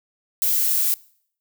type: noise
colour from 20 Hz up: violet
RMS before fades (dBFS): -20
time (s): 0.42-0.94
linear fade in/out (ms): 0
effects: noise-tail reverb RT60 0.6 s tail -23 dB re dry